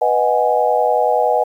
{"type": "chord", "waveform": "sine", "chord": "G# minor seventh", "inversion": "first", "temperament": "equal", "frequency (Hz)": [493.9, 622.3, 740, 830.6], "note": ["B4", "D#5", "F#5", "G#5"], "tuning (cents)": [0, 0, 0, 0], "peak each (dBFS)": -18, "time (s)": [0.01, 1.44], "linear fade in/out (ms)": 10, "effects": ["8-bit"]}